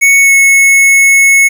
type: tone with pitch glide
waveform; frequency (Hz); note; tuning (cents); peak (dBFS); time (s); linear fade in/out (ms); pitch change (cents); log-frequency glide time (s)
square; 2217 to 2195; C#7 to C#7; 0 to -18; -4; 0.01-1.49; 20; -18; 0.2-0.32
effects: 7-bit